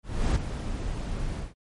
brown noise with ADSR envelope, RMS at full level -21 dBFS, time 0.03-1.54 s, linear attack 330 ms, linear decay 7 ms, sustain -10 dB, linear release 160 ms, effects MP3 48 kbps

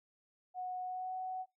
sine tone with pitch glide, 734 to 745.5 Hz, F#5 to F#5, -14 to +13 cents, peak -37 dBFS, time 0.54-1.46 s, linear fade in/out 50 ms, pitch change +27 cents, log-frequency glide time 0.83-1.14 s, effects noise-tail reverb RT60 0.2 s tail -22 dB re dry

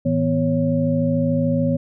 sine tone cluster, 106.8 / 160.4 / 247.2 / 553 Hz, G#2 / E3 / B3 / C#5, +49 / -47 / +2 / -4 cents, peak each -26 / -21 / -20 / -23 dBFS, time 0.05-1.77 s, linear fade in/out 10 ms, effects none

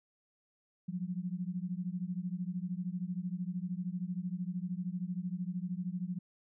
sine beating tone pair, 174.61 / 187.61 Hz, F3 / F#3, 0 / +24 cents, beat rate 13 Hz, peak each -37 / -38 dBFS, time 0.88-6.19 s, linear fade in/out 10 ms, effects none

